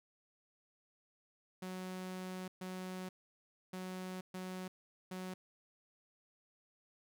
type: tone bursts at uneven times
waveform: sawtooth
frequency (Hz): 185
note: F#3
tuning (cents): 0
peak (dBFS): -38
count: 5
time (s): 1.62-2.48 / 2.61-3.09 / 3.73-4.21 / 4.34-4.68 / 5.11-5.34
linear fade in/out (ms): 5
effects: none